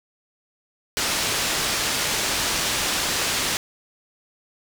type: low-pass noise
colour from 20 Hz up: white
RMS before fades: -24 dBFS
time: 0.97-3.57 s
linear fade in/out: 0 ms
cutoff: 6600 Hz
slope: 12 dB/octave
effects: none